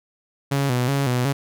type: tone with vibrato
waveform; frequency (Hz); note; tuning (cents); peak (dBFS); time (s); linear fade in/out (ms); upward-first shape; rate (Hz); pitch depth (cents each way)
sawtooth; 131.5; C3; +9; -15; 0.51-1.33; 10; square; 2.7; 100
effects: none